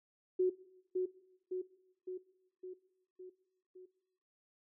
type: tone with echo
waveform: sine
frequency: 368.5 Hz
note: F#4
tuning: 7 cents flat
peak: -27 dBFS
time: 0.39-0.5 s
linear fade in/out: 10 ms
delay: 560 ms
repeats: 6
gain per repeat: -4 dB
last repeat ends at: 3.86 s
effects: noise-tail reverb RT60 1.0 s tail -20 dB re dry